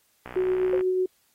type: click train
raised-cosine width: 0.5 ms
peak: -23 dBFS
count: 35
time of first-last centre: 0.26-0.809 s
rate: 61.9 Hz
type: tone with tremolo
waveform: sine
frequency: 370 Hz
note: F#4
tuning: in tune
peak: -20 dBFS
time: 0.36-1.06 s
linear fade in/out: 5 ms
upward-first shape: sine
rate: 8.1 Hz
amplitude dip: 25%
type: tone with exponential decay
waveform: sine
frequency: 523.3 Hz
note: C5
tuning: in tune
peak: -21 dBFS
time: 0.73-0.84 s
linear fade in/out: 5 ms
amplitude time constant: 22 ms
effects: white hiss -66 dBFS RMS until 1.34 s + AAC 48 kbps